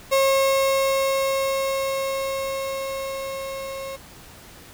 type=tone with level ramp; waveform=35% pulse; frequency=541 Hz; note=C#5; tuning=42 cents flat; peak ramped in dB=-14 to -29 dBFS; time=0.11-3.97 s; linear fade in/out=20 ms; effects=pink hiss -45 dBFS RMS until 4.73 s